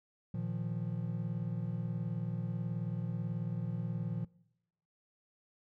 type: chord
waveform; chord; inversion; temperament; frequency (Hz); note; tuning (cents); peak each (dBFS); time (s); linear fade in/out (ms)
triangle; Bb suspended fourth; none; equal with one note detuned; 116.54 / 156.1 / 174.61; Bb2 / Eb3 / F3; 0 / +6 / 0; -36 / -38 / -36; 0.34-4.25; 5
effects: noise-tail reverb RT60 0.9 s tail -23 dB re dry